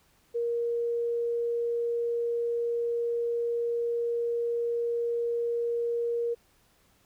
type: tone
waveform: sine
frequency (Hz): 470.5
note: A#4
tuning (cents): +16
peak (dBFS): -26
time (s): 0.34-6.35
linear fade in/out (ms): 20
effects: pink hiss -65 dBFS RMS until 7.05 s